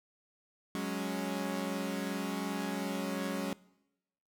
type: chord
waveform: sawtooth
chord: F# suspended second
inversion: none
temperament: equal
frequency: 185 / 207.7 / 277.2 Hz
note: F#3 / G#3 / C#4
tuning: 0 / 0 / 0 cents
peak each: -34 dBFS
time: 0.75-3.53 s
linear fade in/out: 0 ms
effects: noise-tail reverb RT60 0.9 s tail -22 dB re dry